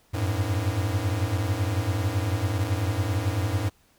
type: tone cluster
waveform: square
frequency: 90.3 / 97.6 / 108.4 Hz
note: F#2 / G2 / A2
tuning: -42 / -7 / -25 cents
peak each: -30 / -29 / -28 dBFS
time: 0.13-3.7 s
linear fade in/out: 20 ms
effects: pink hiss -62 dBFS RMS until 3.98 s